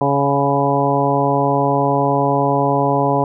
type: harmonic tone with a mistuned harmonic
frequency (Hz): 140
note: C#3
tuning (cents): +18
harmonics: 1 / 2 / 3 / 4 / 5 / 6 / 7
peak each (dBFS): -21 / -21 / -21 / -21 / -21 / -21 / -21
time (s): 0.01-3.24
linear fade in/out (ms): 2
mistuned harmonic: 7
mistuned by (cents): +17
effects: none